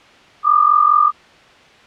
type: tone pair together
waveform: sine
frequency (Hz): 1181 / 1225.9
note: D6 / D#6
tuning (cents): +9 / -26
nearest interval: minor second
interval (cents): 65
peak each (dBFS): -12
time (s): 0.43-1.12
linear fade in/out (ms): 50
effects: white hiss -45 dBFS RMS until 1.86 s + low-pass 3000 Hz 12 dB/octave